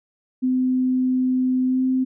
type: tone with pitch glide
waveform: sine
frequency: 255.9 to 259 Hz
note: C4 to C4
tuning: -38 to -17 cents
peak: -17 dBFS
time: 0.42-2.05 s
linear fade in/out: 20 ms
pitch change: +21 cents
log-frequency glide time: 1.66-1.83 s
effects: none